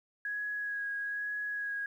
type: tone with vibrato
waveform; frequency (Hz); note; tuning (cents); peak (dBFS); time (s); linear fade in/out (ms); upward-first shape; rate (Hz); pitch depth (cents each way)
sine; 1661.2; G#6; 0; -33; 0.25-1.86; 2; sine; 1.1; 16
effects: 11-bit